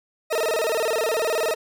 40% pulse tone with vibrato, 536 Hz, C5, 42 cents sharp, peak -20 dBFS, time 0.3-1.55 s, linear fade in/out 20 ms, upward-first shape square, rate 19 Hz, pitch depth 290 cents each way, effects none

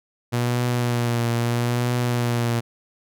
sawtooth tone with vibrato, 120 Hz, B2, 49 cents flat, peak -16 dBFS, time 0.32-2.61 s, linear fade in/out 20 ms, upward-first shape triangle, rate 0.77 Hz, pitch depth 39 cents each way, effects none

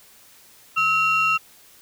sine tone pair together, 1294 / 2744 Hz, E6 / F7, -32 / -31 cents, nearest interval octave + minor second, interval 1301 cents, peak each -18 / -18 dBFS, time 0.76-1.38 s, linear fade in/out 20 ms, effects tanh soft clip ceiling -13 dBFS + white hiss -51 dBFS RMS until 1.81 s

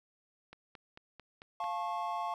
click train, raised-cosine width 0.3 ms, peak -33 dBFS, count 6, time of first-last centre 0.53-1.641 s, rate 4.5 Hz
triangle chord, F augmented, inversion none, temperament just, 698.5 / 873.1 / 1091.3 Hz, F5 / A5 / C#6, 0 / -14 / -27 cents, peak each -36 dBFS, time 1.6-2.34 s, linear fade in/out 2 ms
effects none

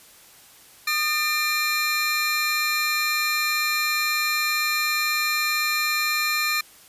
square tone cluster, 1225 / 1798 / 2387 / 4161 Hz, D#6 / A6 / D7 / C8, -27 / +37 / +28 / -10 cents, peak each -29 / -30 / -25 / -28 dBFS, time 0.87-6.61 s, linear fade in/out 5 ms, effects white hiss -50 dBFS RMS until 6.88 s + resampled to 32000 Hz

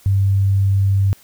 sine tone, 98 Hz, G2, in tune, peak -12 dBFS, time 0.06-1.13 s, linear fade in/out 0 ms, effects white hiss -49 dBFS RMS until 1.23 s

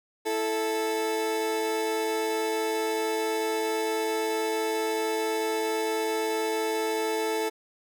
30% pulse tone pair together, 330 / 438.5 Hz, E4 / A4, +2 / -6 cents, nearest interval perfect fourth, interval 492 cents, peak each -30 / -24 dBFS, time 0.25-7.5 s, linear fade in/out 20 ms, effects none

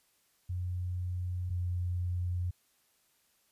sine tone pair in turn, 90 / 89.02 Hz, F#2 / F2, -47 / +34 cents, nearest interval unison, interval 19 cents, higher first, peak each -32 / -30 dBFS, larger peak second, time 0.49-1.5 / 1.5-2.51 s, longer neither, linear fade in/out 10 ms, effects white hiss -71 dBFS RMS until 3.51 s + resampled to 32000 Hz

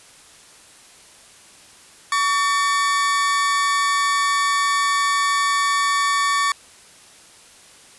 40% pulse tone pair together, 1133.2 / 1803 Hz, C#6 / A6, +38 / +42 cents, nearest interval minor sixth, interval 804 cents, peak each -17 / -23 dBFS, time 2.12-6.52 s, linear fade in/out 2 ms, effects white hiss -47 dBFS RMS until 7.98 s + resampled to 24000 Hz

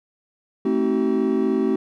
triangle chord, A diminished seventh, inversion none, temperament just, 220 / 264 / 316.8 / 380.2 Hz, A3 / C4 / Eb4 / Gb4, 0 / +16 / +31 / +47 cents, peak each -22 / -21 / -24 / -20 dBFS, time 0.65-1.76 s, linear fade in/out 5 ms, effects none

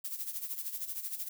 violet noise with tremolo, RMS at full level -36 dBFS, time 0.04-1.29 s, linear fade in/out 10 ms, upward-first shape sine, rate 13 Hz, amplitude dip 70%, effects none

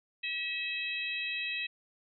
harmonic tone, 644 Hz, E5, 41 cents flat, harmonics 3 / 4 / 5 / 6, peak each -41 / -34 / -43 / -41 dBFS, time 0.23-1.67 s, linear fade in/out 10 ms, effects none

